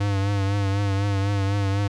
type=tone with vibrato; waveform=square; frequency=99.5 Hz; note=G2; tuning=26 cents sharp; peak=-21 dBFS; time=0-1.88 s; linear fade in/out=10 ms; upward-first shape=triangle; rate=4 Hz; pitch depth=51 cents each way; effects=low-pass 6000 Hz 12 dB/octave